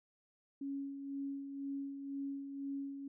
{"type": "tone with tremolo", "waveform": "sine", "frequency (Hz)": 277.2, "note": "C#4", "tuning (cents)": 0, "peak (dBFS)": -37, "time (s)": [0.61, 3.08], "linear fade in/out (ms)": 5, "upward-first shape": "sine", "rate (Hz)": 2, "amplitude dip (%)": 50, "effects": []}